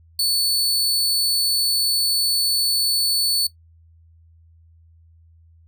sawtooth tone, 4457 Hz, C#8, 9 cents sharp, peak -14 dBFS, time 0.19-3.47 s, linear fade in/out 5 ms, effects noise-tail reverb RT60 0.1 s tail -17 dB re dry + added 82 Hz sine -49 dBFS peak until 5.67 s

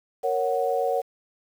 sine chord, F# major, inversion first, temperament equal, 466.2 / 554.4 / 740 Hz, A#4 / C#5 / F#5, 0 / 0 / 0 cents, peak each -26 dBFS, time 0.23-1.02 s, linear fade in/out 20 ms, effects 8-bit

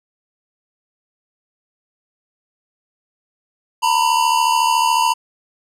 square tone pair together, 913.9 / 987.8 Hz, A#5 / B5, -35 / 0 cents, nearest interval minor second, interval 135 cents, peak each -17 dBFS, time 3.82-5.14 s, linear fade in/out 20 ms, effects low-pass 12000 Hz 12 dB/octave

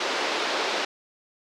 pink band-pass noise, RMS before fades -27 dBFS, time 0-0.85 s, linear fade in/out 5 ms, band 350 to 5200 Hz, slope 24 dB/octave, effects none

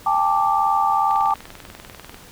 sine chord, G suspended second, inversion none, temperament equal with one note detuned, 797.7 / 880 / 1174.7 Hz, G5 / A5 / D6, +30 / 0 / 0 cents, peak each -20 dBFS, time 0.06-1.34 s, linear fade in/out 5 ms
click train, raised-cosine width 0.3 ms, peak -21 dBFS, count 22, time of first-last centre 1.11-2.144 s, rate 20.3 Hz
effects pink hiss -44 dBFS RMS until 2.31 s

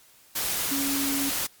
sine tone in noise, 277.2 Hz, C#4, in tune, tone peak -27 dBFS, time 0.71-1.3 s, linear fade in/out 10 ms, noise white, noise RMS -28 dBFS, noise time 0.35-1.47 s, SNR -2 dB, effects white hiss -56 dBFS RMS until 1.6 s + MP3 96 kbps

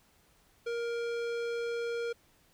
sine tone with tanh clipping, 469.2 Hz, A#4, 11 cents sharp, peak -34 dBFS, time 0.66-2.13 s, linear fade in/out 10 ms, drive 18 dB, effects pink hiss -66 dBFS RMS until 2.53 s

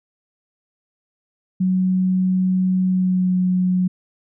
sine tone with pitch glide, 185.5 to 182.95 Hz, F#3 to F#3, +5 to -19 cents, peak -15 dBFS, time 1.6-3.88 s, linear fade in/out 10 ms, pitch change -24 cents, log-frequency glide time 2.85-3.36 s, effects none

